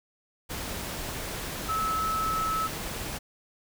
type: tone in noise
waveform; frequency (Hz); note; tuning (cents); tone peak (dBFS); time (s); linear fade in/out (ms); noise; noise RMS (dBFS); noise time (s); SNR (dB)
sine; 1300; E6; -24; -26; 1.68-2.68; 20; pink; -35; 0.49-3.19; +6
effects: none